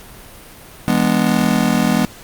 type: chord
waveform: square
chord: E dominant seventh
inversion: none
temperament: just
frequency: 164.81 / 206 / 247.2 / 296.7 Hz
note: E3 / G#3 / B3 / D4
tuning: 0 / -14 / +2 / +18 cents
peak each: -21 / -18 / -18 / -24 dBFS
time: 0.88-2.05 s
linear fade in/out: 0 ms
effects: pink hiss -39 dBFS RMS until 2.23 s + Opus 48 kbps